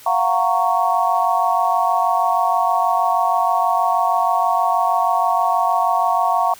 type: chord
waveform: sine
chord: Gb major seventh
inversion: third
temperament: just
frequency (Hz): 693.7 / 740 / 925 / 1110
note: F5 / Gb5 / Bb5 / Db6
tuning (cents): -12 / 0 / -14 / +2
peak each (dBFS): -20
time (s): 0.06-6.54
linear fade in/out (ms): 5
effects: white hiss -43 dBFS RMS until 6.59 s